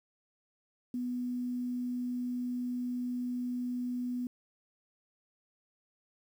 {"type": "tone with quantisation", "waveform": "sine", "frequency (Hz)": 246.9, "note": "B3", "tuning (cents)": 0, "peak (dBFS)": -32, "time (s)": [0.94, 4.27], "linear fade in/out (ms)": 2, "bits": 10, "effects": []}